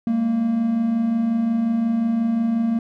triangle tone pair together, 204.3 / 229.9 Hz, G#3 / A#3, -28 / -24 cents, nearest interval major second, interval 204 cents, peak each -26 / -16 dBFS, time 0.07-2.79 s, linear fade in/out 2 ms, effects none

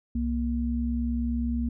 sine tone pair together, 65.41 / 235.9 Hz, C2 / A#3, 0 / +21 cents, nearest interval octave + minor seventh, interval 2221 cents, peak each -28 / -27 dBFS, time 0.15-1.69 s, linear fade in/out 5 ms, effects none

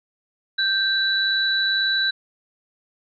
sine tone pair together, 1568 / 3951 Hz, G6 / B7, 0 / 0 cents, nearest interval octave + major third, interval 1600 cents, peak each -21 dBFS, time 0.58-2.11 s, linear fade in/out 10 ms, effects none

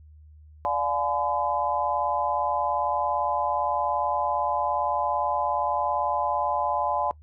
sine chord, D diminished seventh, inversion none, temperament just, 587.3 / 704.8 / 845.8 / 1014.9 Hz, D5 / F5 / Ab5 / Cb6, 0 / +16 / +31 / +47 cents, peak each -30 / -30 / -27 / -28 dBFS, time 0.65-7.11 s, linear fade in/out 0 ms, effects noise-tail reverb RT60 0.1 s tail -22 dB re dry + added 76 Hz sine -47 dBFS peak until 7.22 s

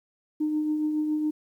sine tone with tremolo, 305.1 Hz, D#4, 34 cents flat, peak -21 dBFS, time 0.4-1.31 s, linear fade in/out 10 ms, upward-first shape triangle, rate 7.2 Hz, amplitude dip 40%, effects tanh soft clip ceiling -18 dBFS + 10-bit

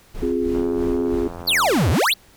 brown noise with tremolo, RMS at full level -29 dBFS, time 0.14-1.43 s, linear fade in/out 10 ms, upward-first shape sine, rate 3.1 Hz, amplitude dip 80%
sine chord, F minor, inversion second, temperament equal, 261.6 / 349.2 / 415.3 Hz, C4 / F4 / Ab4, 0 / 0 / 0 cents, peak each -23 dBFS, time 0.22-1.28 s, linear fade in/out 5 ms
click train, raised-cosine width 1 ms, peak -20 dBFS, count 118, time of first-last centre 0.55-1.903 s, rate 86.5 Hz
square exponential two-way sweep, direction down then up, 4821 to 73.42 to 4821 Hz, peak -16 dBFS, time 1.47-2.14 s, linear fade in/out 10 ms, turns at 1.9 s
effects pink hiss -52 dBFS RMS until 2.36 s

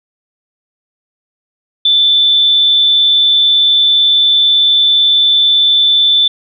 sine tone with amplitude modulation, 3522 Hz, A7, 1 cent sharp, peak -5 dBFS, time 1.85-6.28 s, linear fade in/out 5 ms, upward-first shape sine, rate 249 Hz, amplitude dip 30%, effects none

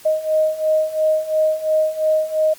sine beating tone pair, 622.3 / 625.2 Hz, D#5 / D#5, 0 / +8 cents, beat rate 2.9 Hz, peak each -20 / -17 dBFS, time 0.05-2.54 s, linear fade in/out 10 ms, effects white hiss -44 dBFS RMS until 2.58 s + Opus 48 kbps

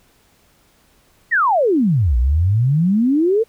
sine exponential two-way sweep, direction down then up, 1978 to 57 to 470 Hz, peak -12 dBFS, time 1.31-3.44 s, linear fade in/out 20 ms, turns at 2.17 s, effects pink hiss -56 dBFS RMS until 3.48 s

